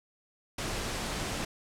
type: noise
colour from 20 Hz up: pink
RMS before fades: -34 dBFS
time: 0.58-1.45 s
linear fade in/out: 5 ms
effects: low-pass 9000 Hz 12 dB/octave